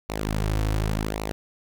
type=tone with flanger; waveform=sawtooth; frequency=52.8 Hz; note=G#1; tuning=29 cents sharp; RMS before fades=-26 dBFS; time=0.09-1.32 s; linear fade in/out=0 ms; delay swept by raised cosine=0.6 to 5 ms; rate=0.89 Hz; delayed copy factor=-0.7; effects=none